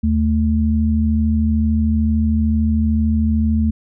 sine tone pair together, 77.78 / 220 Hz, D#2 / A3, 0 / 0 cents, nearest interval octave + tritone, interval 1800 cents, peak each -16 dBFS, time 0.03-3.71 s, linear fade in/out 10 ms, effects none

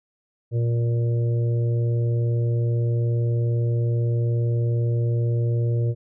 harmonic tone, 117.6 Hz, A#2, 16 cents sharp, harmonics 1 / 3 / 4 / 5, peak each -19 / -33 / -33 / -39 dBFS, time 0.51-5.95 s, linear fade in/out 50 ms, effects none

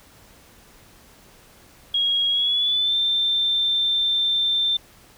sine tone with pitch glide, 3293 to 3570 Hz, G#7 to A7, -15 to +24 cents, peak -18 dBFS, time 1.94-4.77 s, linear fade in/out 5 ms, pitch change +139 cents, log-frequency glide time 2.29-2.96 s, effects pink hiss -51 dBFS RMS until 5.17 s

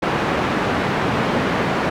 pink band-pass noise, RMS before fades -20 dBFS, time 0.02-1.9 s, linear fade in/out 10 ms, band 140 to 2000 Hz, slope 12 dB/octave, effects none

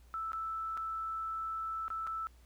sine tone with dropouts, 1318.5 Hz, E6, in tune, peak -35 dBFS, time 0.14-2.27 s, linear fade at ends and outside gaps 0 ms, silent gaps 0.319-0.332 / 0.771-0.775 / 1.881-1.903 / 2.068-2.073 s, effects added 60 Hz sine -57 dBFS peak until 2.45 s + pink hiss -68 dBFS RMS until 2.45 s

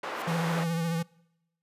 white band-pass noise, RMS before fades -35 dBFS, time 0.03-0.64 s, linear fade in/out 5 ms, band 390 to 1300 Hz, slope 12 dB/octave
blue noise with exponential growth, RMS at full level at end -42 dBFS, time 0.06-0.22 s, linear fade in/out 0 ms, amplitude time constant 34 ms
square tone with vibrato, 166.5 Hz, E3, 18 cents sharp, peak -28 dBFS, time 0.27-1.03 s, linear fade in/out 10 ms, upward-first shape triangle, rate 14 Hz, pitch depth 49 cents each way
effects noise-tail reverb RT60 0.9 s tail -25 dB re dry + resampled to 32000 Hz

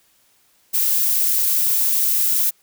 violet noise, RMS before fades -18 dBFS, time 0.73-2.51 s, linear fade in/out 20 ms, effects white hiss -59 dBFS RMS until 2.62 s

